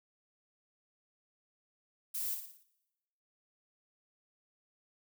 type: noise with echo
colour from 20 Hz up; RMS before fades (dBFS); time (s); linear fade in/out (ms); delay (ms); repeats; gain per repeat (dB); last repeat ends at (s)
violet; -37; 2.14-2.35; 10; 57; 5; -6; 2.635
effects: noise-tail reverb RT60 1.0 s tail -21 dB re dry

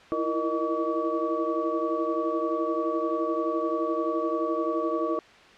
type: tone cluster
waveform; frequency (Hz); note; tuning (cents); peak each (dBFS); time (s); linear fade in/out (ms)
sine; 326.4 / 338 / 468.5 / 617 / 1137; E4 / E4 / A#4 / D#5 / C#6; -17 / +43 / +9 / -15 / +44; -31; 0.12-5.19; 0
effects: white hiss -51 dBFS RMS until 5.57 s + low-pass 3000 Hz 12 dB/octave

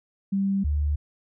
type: tone pair in turn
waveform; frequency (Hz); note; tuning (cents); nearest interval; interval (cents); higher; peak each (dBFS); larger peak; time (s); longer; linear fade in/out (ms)
sine; 196 / 73.56; G3 / D2; 0 / +3; octave + perfect fourth; 1697; first; -21; neither; 0.32-0.64 / 0.64-0.96; neither; 10
effects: none

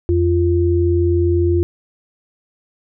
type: tone pair together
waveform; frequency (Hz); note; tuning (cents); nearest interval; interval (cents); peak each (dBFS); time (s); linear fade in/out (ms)
sine; 85.95 / 346.8; F2 / F4; -27 / -12; 2 octaves; 2415; -15; 0.09-1.63; 0
effects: none

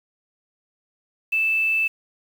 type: tone with quantisation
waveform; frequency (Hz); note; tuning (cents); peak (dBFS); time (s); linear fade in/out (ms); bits
sine; 2637; E7; 0; -18; 1.32-1.88; 10; 7
effects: none

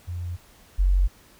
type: tone pair in turn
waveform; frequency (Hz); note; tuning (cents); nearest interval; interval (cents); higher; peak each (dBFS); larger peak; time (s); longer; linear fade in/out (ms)
sine; 87.7 / 46.24; F2 / F#1; +8 / 0; major seventh; 1108; first; -28 / -16; second; 0.07-0.37 / 0.78-1.08; neither; 20
effects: pink hiss -54 dBFS RMS until 1.39 s

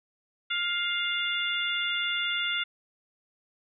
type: harmonic tone with a mistuned harmonic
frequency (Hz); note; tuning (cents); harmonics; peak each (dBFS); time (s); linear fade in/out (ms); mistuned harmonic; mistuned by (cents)
702; F5; +9; 2 / 3 / 4 / 5; -32 / -32 / -32 / -32; 0.5-2.64; 10; 5; -16
effects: none

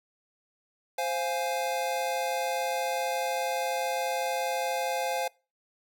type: chord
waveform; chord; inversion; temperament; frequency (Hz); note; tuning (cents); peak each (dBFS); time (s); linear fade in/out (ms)
square; F minor; second; equal; 523.3 / 698.5 / 830.6; C5 / F5 / Ab5; 0 / 0 / 0; -33; 0.98-5.28; 5
effects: noise-tail reverb RT60 0.3 s tail -23 dB re dry

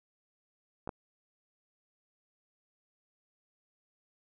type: clicks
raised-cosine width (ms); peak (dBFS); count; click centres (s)
1; -25 / -22; 2; 0.875 / 0.892
effects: none

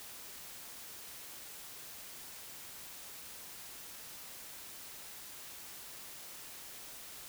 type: silence
effects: white hiss -49 dBFS RMS until 7.28 s

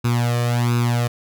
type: tone with flanger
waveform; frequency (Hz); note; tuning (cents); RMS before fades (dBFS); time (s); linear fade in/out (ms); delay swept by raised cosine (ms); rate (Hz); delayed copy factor
sawtooth; 120; B2; -49; -19; 0.04-1.08; 10; 0.78 to 1.7; 1.4; +0.8
effects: none

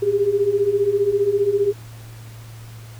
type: beating tone pair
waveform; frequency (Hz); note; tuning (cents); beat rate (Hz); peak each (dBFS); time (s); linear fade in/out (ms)
sine; 392 / 407; G4 / G#4; 0 / -35; 15; -21 / -17; 0.02-1.73; 10
effects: added 113 Hz sine -36 dBFS peak until 2.99 s + pink hiss -46 dBFS RMS until 2.99 s

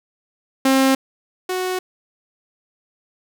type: tone pair in turn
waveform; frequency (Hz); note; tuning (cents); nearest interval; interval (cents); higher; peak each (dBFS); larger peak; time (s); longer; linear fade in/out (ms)
sawtooth; 266.6 / 368.9; C4 / F#4; +33 / -5; tritone; 562; second; -9 / -17; first; 0.65-0.95 / 1.49-1.79; neither; 5
effects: none

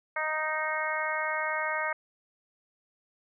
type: harmonic tone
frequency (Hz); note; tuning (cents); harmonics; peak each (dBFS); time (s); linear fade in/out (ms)
310.6; D#4; -3; 2 / 3 / 4 / 5 / 6 / 7; -35 / -35 / -35 / -35 / -35 / -35; 0.16-1.93; 5
effects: none

